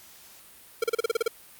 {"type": "tone bursts", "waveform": "square", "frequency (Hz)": 457.7, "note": "A#4", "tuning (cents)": -32, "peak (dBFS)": -22, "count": 9, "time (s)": [0.82, 1.28], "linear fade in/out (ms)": 5, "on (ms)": 20, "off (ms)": 35, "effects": ["white hiss -51 dBFS RMS until 1.59 s", "Opus 48 kbps"]}